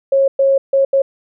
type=tone bursts at uneven times; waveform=sine; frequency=545 Hz; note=C#5; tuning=29 cents flat; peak=-9 dBFS; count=4; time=0.12-0.28 / 0.39-0.58 / 0.73-0.85 / 0.93-1.02 s; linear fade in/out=5 ms; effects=none